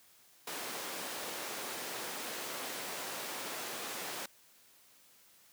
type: high-pass noise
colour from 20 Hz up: pink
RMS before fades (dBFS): -41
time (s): 0.47-4.26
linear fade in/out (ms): 5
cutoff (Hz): 370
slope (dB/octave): 12
effects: white hiss -63 dBFS RMS until 5.52 s + high-pass 80 Hz 12 dB/octave